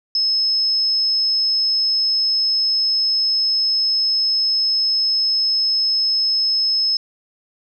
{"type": "tone", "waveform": "sine", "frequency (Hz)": 5190, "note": "E8", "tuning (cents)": -28, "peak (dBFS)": -15, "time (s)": [0.15, 6.97], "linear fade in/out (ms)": 2, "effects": []}